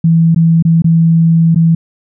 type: tone with dropouts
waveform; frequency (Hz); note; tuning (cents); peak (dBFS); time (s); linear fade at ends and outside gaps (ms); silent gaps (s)
sine; 164.81; E3; 0; -5; 0.04-1.75; 5; 0.347-0.36 / 0.625-0.65 / 0.821-0.843 / 1.547-1.558
effects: none